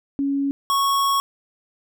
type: tone pair in turn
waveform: sine / square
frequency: 278.3 / 1105.5 Hz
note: C#4 / C#6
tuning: +7 / -5 cents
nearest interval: 2 octaves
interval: 2388 cents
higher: second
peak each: -19 / -18 dBFS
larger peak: second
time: 0.19-0.51 / 0.7-1.2 s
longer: second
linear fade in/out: 0 ms
effects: none